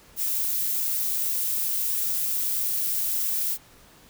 violet noise, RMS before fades -26 dBFS, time 0.16-3.58 s, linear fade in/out 50 ms, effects pink hiss -53 dBFS RMS until 4.09 s

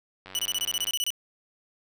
click train, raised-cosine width 0.3 ms, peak -27 dBFS, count 62, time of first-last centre 0.26-0.906 s, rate 94.5 Hz
sawtooth tone bursts, 2960 Hz, F#7, in tune, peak -22 dBFS, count 12, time 0.35-1.104 s, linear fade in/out 0 ms, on 39 ms, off 26 ms
effects none

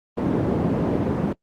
white band-pass noise, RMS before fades -22 dBFS, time 0.17-1.33 s, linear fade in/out 5 ms, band 110 to 330 Hz, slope 12 dB/octave, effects noise-tail reverb RT60 0.1 s tail -26 dB re dry + Opus 24 kbps

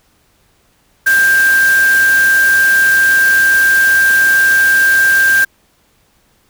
sine tone in noise, 1585 Hz, G6, 19 cents sharp, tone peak -7 dBFS, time 1.06-5.45 s, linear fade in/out 10 ms, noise white, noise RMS -22 dBFS, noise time 1.06-5.45 s, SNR +12 dB, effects pink hiss -55 dBFS RMS until 6.49 s

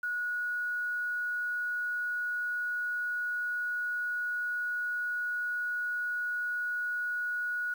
sine tone with quantisation, 1459 Hz, F#6, 25 cents flat, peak -30 dBFS, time 0.03-7.74 s, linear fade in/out 5 ms, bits 9, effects none

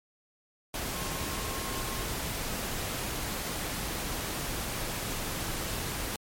sine tone in noise, 1073 Hz, C6, 43 cents sharp, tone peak -43 dBFS, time 0.93-2.04 s, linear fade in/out 2 ms, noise pink, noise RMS -34 dBFS, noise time 0.74-6.16 s, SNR -12 dB, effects MP3 64 kbps

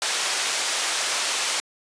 white band-pass noise, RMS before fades -25 dBFS, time 0.02-1.6 s, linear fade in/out 0 ms, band 560 to 7300 Hz, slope 12 dB/octave, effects resampled to 22050 Hz

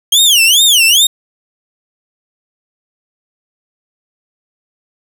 sawtooth tone with vibrato, 3136 Hz, G7, in tune, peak -3 dBFS, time 0.12-1.07 s, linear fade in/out 5 ms, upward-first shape sine, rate 2.4 Hz, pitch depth 290 cents each way, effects none

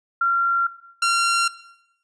sine / sawtooth tone pair in turn, 1376 / 1376 Hz, F6 / F6, -26 / -26 cents, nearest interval unison, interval 0 cents, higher neither, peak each -16 / -13 dBFS, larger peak second, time 0.21-0.67 / 1.02-1.48 s, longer neither, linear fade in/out 5 ms, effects noise-tail reverb RT60 0.8 s tail -17 dB re dry + resampled to 22050 Hz

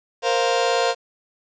sawtooth chord, Bb suspended second, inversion none, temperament just, 466.2 / 524.4 / 699.2 Hz, Bb4 / C5 / F5, 0 / +4 / +2 cents, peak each -18 dBFS, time 0.22-0.95 s, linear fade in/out 50 ms, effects resampled to 16000 Hz + 8-bit

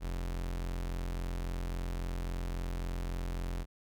40% pulse tone, 43.65 Hz, F1, in tune, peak -33 dBFS, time 0-3.66 s, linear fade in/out 50 ms, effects none

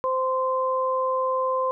sine tone pair together, 519 / 1038 Hz, C5 / C6, -14 / -14 cents, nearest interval octave, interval 1200 cents, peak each -24 dBFS, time 0.04-1.71 s, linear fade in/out 0 ms, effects none

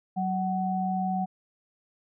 sine tone pair together, 187.25 / 749 Hz, F#3 / F#5, +21 / +21 cents, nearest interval 2 octaves, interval 2400 cents, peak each -28 dBFS, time 0.16-1.26 s, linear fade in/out 20 ms, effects none

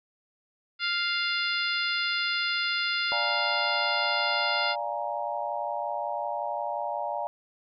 harmonic tone, 698.5 Hz, F5, in tune, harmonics 2 / 3 / 4 / 5 / 6 / 7, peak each -30 / -32 / -33 / -34 / -35 / -35 dBFS, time 0.79-4.76 s, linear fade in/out 50 ms
sine chord, Bb dominant seventh, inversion first, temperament equal with one note detuned, 587.3 / 698.5 / 830.6 / 936.1 Hz, D5 / F5 / Ab5 / Bb5, 0 / 0 / 0 / +7 cents, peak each -34 dBFS, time 3.12-7.27 s, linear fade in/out 0 ms
effects none

